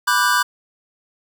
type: chord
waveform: square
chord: G major seventh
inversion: first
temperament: equal with one note detuned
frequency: 987.8 / 1174.7 / 1480 / 1586.2 Hz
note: B5 / D6 / F#6 / G6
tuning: 0 / 0 / 0 / +20 cents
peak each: -21 dBFS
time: 0.07-0.43 s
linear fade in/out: 10 ms
effects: none